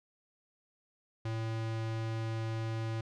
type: tone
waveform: square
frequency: 112.3 Hz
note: A2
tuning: 36 cents sharp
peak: -34 dBFS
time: 1.25-3.01 s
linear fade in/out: 5 ms
effects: low-pass 5000 Hz 12 dB/octave